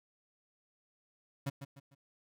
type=tone with echo; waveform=35% pulse; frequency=138.59 Hz; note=C#3; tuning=in tune; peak=-31 dBFS; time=1.46-1.5 s; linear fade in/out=10 ms; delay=150 ms; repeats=3; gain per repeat=-9 dB; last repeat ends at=1.95 s; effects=none